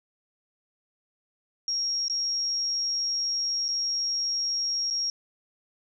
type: tone with dropouts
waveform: sine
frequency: 5588 Hz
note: F8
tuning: in tune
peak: -25 dBFS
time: 1.68-5.1 s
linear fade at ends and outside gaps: 1 ms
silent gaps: 2.082-2.098 / 3.682-3.687 / 4.902-4.908 s
effects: none